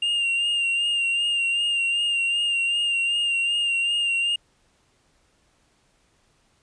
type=tone with vibrato; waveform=triangle; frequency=2794 Hz; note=F7; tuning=in tune; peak=-19 dBFS; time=0.02-4.36 s; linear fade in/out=5 ms; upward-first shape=sine; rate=2.6 Hz; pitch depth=32 cents each way; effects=pink hiss -64 dBFS RMS until 6.62 s + resampled to 22050 Hz